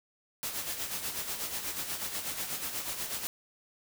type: noise with tremolo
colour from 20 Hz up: white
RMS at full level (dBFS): -34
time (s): 0.43-3.27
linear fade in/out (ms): 0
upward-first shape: sine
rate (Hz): 8.2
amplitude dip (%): 55
effects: none